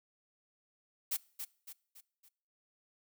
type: noise with echo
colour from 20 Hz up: blue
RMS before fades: -34 dBFS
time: 1.11-1.17 s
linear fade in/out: 10 ms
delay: 280 ms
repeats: 4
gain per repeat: -7 dB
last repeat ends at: 2.29 s
effects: noise-tail reverb RT60 0.6 s tail -23 dB re dry